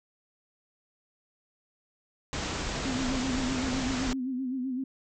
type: low-pass noise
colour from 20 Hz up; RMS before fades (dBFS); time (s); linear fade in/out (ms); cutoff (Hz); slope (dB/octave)
pink; -33; 2.33-4.13; 0; 7700; 96
type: tone with vibrato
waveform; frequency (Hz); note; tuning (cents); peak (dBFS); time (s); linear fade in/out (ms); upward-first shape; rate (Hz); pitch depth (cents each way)
sine; 258; C4; -24; -29; 2.85-4.84; 5; sine; 7.8; 74
effects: none